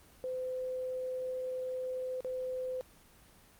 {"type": "tone with dropouts", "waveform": "sine", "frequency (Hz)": 511, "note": "C5", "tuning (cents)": -41, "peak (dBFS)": -34, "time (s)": [0.24, 2.81], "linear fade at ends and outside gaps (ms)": 0, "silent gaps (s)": [2.206, 2.247], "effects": ["pink hiss -60 dBFS RMS until 3.59 s", "Opus 24 kbps"]}